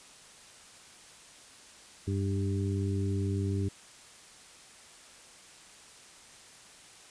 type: harmonic tone with a mistuned harmonic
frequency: 98.5 Hz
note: G2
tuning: 9 cents sharp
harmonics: 1 / 2 / 3 / 4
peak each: -29 / -36 / -37 / -38 dBFS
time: 2.07-3.69 s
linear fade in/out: 10 ms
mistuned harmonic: 1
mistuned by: -25 cents
effects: white hiss -53 dBFS RMS until 7.1 s + resampled to 22050 Hz